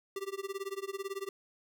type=tone with tremolo; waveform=square; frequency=392 Hz; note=G4; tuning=in tune; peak=-34 dBFS; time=0.16-1.29 s; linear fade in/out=2 ms; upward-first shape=sine; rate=18 Hz; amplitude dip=95%; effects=none